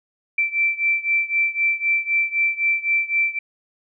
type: beating tone pair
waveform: sine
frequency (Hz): 2337 / 2340.9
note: D7 / D7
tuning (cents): -9 / -6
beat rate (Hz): 3.9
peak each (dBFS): -20 / -22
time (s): 0.38-3.39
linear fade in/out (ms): 5
effects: none